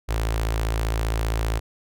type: tone with notch filter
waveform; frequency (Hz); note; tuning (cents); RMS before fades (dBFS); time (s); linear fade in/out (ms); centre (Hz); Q
sawtooth; 55.2; A1; +6; -24; 0.08-1.6; 20; 200; 0.92
effects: none